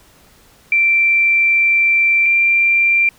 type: tone pair in turn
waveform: sine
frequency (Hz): 2349 / 2367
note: D7 / D7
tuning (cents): 0 / +13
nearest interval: unison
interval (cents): 13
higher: second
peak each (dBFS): -10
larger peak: neither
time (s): 0.72-2.26 / 2.26-3.09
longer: first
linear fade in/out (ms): 2
effects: pink hiss -49 dBFS RMS until 3.18 s